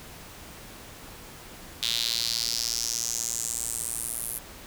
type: tone with high-pass filter sweep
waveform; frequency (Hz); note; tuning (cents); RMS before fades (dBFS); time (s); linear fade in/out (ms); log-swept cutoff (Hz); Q
square; 58.27; A#1; 0; -30; 1.82-4.39; 10; 3600 to 11000; 3.9
effects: pink hiss -45 dBFS RMS until 4.66 s